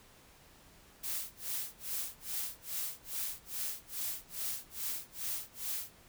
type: noise with tremolo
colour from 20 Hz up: blue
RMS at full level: -36 dBFS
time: 1.03-5.93 s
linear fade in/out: 10 ms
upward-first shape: sine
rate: 2.4 Hz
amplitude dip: 100%
effects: pink hiss -60 dBFS RMS until 6.08 s